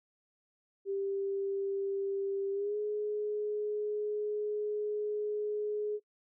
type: tone with pitch glide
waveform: sine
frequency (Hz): 394 to 419.8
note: G4 to G#4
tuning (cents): +9 to +19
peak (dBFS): -31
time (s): 0.85-6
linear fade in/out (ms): 50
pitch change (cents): +110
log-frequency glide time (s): 2.52-2.77
effects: noise-tail reverb RT60 0.1 s tail -24 dB re dry